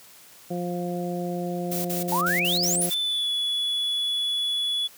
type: harmonic tone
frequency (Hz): 176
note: F3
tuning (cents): +14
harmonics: 1 / 2 / 3 / 4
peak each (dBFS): -29 / -32 / -34 / -35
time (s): 0.5-2.9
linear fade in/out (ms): 10
type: noise bursts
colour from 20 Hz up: blue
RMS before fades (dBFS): -31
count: 7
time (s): 1.71-2.948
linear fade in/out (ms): 10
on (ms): 140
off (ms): 43
type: exponential sweep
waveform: sine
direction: up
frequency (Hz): 848 to 11320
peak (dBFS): -22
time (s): 2.12-2.86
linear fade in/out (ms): 2
type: tone with pitch glide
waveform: triangle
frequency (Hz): 3520 to 3410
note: A7 to G#7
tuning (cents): 0 to +45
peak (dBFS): -22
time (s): 2.9-4.88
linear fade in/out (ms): 20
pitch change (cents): -55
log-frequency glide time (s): 3-3.29
effects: white hiss -50 dBFS RMS until 4.97 s + high-pass 80 Hz 12 dB/octave